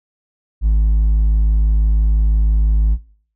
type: tone with hard clipping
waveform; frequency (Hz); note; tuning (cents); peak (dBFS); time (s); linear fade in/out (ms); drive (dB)
triangle; 53; G#1; +36; -9; 0.61-2.98; 50; 1
effects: noise-tail reverb RT60 0.5 s tail -20 dB re dry